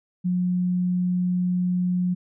sine tone, 180 Hz, F#3, 47 cents flat, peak -20 dBFS, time 0.24-2.15 s, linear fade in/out 20 ms, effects none

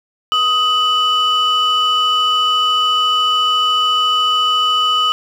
sine tone pair together, 1254 / 2980 Hz, D#6 / F#7, +13 / +12 cents, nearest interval octave + minor third, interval 1499 cents, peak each -13 dBFS, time 0.32-5.12 s, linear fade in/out 0 ms, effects tanh soft clip ceiling -8 dBFS + 7-bit

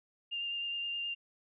sine tone with vibrato, 2800 Hz, F7, 4 cents sharp, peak -34 dBFS, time 0.31-1.15 s, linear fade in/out 20 ms, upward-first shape sine, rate 9.6 Hz, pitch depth 13 cents each way, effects none

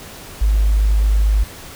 sine tone, 51.91 Hz, G#1, in tune, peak -11 dBFS, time 0.41-1.44 s, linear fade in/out 10 ms, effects pink hiss -36 dBFS RMS until 1.75 s

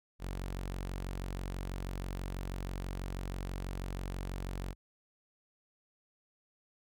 sawtooth tone, 46.16 Hz, F#1, 3 cents flat, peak -33 dBFS, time 0.19-4.75 s, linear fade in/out 50 ms, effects none

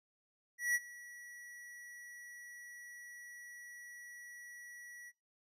square tone with ADSR envelope, 1935 Hz, B6, 36 cents flat, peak -30 dBFS, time 0.58-5.12 s, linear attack 170 ms, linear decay 35 ms, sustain -21 dB, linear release 39 ms, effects noise-tail reverb RT60 0.3 s tail -22 dB re dry + resampled to 32000 Hz

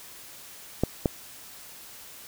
clicks, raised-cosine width 2 ms, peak -8 dBFS, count 2, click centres 0.836 / 1.058 s, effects white hiss -46 dBFS RMS until 2.27 s

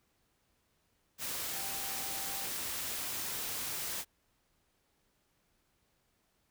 sine tone in noise, 784 Hz, G5, in tune, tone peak -48 dBFS, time 1.52-2.5 s, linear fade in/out 50 ms, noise white, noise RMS -38 dBFS, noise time 1.18-4.05 s, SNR -13 dB, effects pink hiss -75 dBFS RMS until 6.5 s

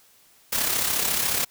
white noise with amplitude modulation, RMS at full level -22 dBFS, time 0.52-1.45 s, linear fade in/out 10 ms, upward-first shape sine, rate 34.1 Hz, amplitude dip 50%, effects white hiss -57 dBFS RMS until 1.5 s

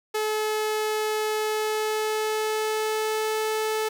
sawtooth tone with pitch glide, 430 to 435.2 Hz, A4 to A4, -40 to -19 cents, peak -20 dBFS, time 0.14-3.89 s, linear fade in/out 10 ms, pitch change +21 cents, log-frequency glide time 1.36-3.36 s, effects 9-bit

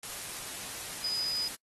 sine tone in noise, 4978 Hz, D#8, in tune, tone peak -29 dBFS, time 1.04-1.48 s, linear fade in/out 2 ms, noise white, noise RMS -40 dBFS, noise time 0.03-1.55 s, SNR +8 dB, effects noise-tail reverb RT60 0.1 s tail -23 dB re dry + AAC 32 kbps

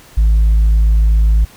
sine tone, 53.8 Hz, A1, 38 cents flat, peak -5 dBFS, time 0.17-1.45 s, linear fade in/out 10 ms, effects tanh soft clip ceiling -6 dBFS + pink hiss -42 dBFS RMS until 1.56 s

